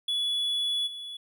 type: tone with level steps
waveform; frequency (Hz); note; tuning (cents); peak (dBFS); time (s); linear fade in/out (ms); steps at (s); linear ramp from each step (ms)
triangle; 3409; G#7; +45; -24 / -35; 0.08-1.17; 5; 0.86; 20
effects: none